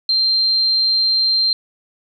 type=tone; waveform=sine; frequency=4159 Hz; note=C8; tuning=11 cents flat; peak=-13 dBFS; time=0.09-1.53 s; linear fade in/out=2 ms; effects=none